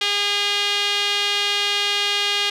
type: tone with band-pass filter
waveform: sawtooth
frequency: 407.7 Hz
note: G#4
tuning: 32 cents flat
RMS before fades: -21 dBFS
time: 0.01-2.5 s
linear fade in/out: 5 ms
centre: 3300 Hz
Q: 2.7
effects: none